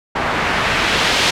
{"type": "noise with low-pass filter sweep", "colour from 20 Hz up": "white", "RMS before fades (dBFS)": -17, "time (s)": [0.15, 1.31], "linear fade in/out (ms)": 10, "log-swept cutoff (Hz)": [1400, 4000], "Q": 1, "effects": []}